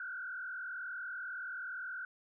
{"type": "tone with frequency modulation", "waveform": "sine", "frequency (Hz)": 1480, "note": "F#6", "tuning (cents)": 0, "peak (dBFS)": -39, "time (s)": [0, 2.05], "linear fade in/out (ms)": 2, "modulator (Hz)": 40.7, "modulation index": 1.8, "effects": []}